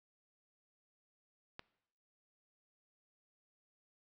click, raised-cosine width 0.3 ms, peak -29 dBFS, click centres 1.594 s, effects noise-tail reverb RT60 0.8 s tail -21 dB re dry

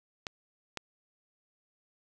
clicks, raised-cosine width 0.2 ms, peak -18 dBFS, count 2, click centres 0.268 / 0.773 s, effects none

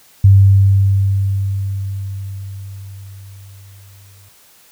sine tone with exponential decay, 98 Hz, G2, in tune, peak -3 dBFS, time 0.24-4.29 s, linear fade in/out 5 ms, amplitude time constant 880 ms, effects white hiss -48 dBFS RMS until 4.71 s

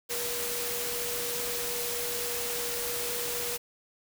sine tone in noise, 480.3 Hz, B4, 48 cents flat, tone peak -37 dBFS, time 0.09-3.58 s, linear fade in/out 20 ms, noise white, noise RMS -33 dBFS, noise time 0.09-3.58 s, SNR -7 dB, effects none

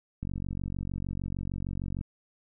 click train, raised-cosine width 5 ms, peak -22 dBFS, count 84, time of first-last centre 0.23-2.011 s, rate 46.6 Hz, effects none

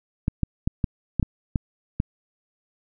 clicks, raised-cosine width 5 ms, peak -9 dBFS, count 8, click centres 0.281 / 0.433 / 0.675 / 0.842 / 1.197 / 1.228 / 1.558 / 2.001 s, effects none

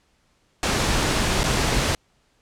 pink noise with dropouts, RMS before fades -21 dBFS, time 0.63-1.95 s, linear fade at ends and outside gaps 1 ms, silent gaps 1.433-1.439 s, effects pink hiss -64 dBFS RMS until 2.41 s + low-pass 8000 Hz 12 dB/octave

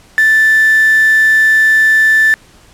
sine tone with quantisation, 1760 Hz, A6, in tune, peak -6 dBFS, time 0.18-2.34 s, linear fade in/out 0 ms, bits 3, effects pink hiss -44 dBFS RMS until 2.73 s + low-pass 10000 Hz 12 dB/octave

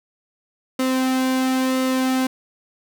sawtooth tone with flanger, 259.7 Hz, C4, 13 cents flat, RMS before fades -20 dBFS, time 0.79-2.27 s, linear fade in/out 5 ms, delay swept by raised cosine 1.2 to 2.3 ms, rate 0.98 Hz, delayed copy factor -0.5, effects none

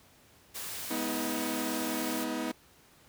white noise, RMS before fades -39 dBFS, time 0.54-2.25 s, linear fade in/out 20 ms
sawtooth chord, G# minor, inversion none, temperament equal with one note detuned, 207.7 / 246.9 / 317.7 Hz, G#3 / B3 / D#4, 0 / 0 / +36 cents, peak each -37 / -31 / -31 dBFS, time 0.9-2.52 s, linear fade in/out 10 ms
effects pink hiss -60 dBFS RMS until 3.08 s + high-pass 60 Hz 12 dB/octave

